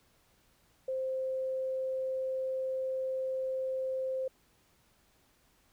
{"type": "tone", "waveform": "sine", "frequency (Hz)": 523.3, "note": "C5", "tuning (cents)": 0, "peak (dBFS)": -31, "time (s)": [0.88, 4.28], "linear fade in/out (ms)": 5, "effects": ["pink hiss -68 dBFS RMS until 5.72 s"]}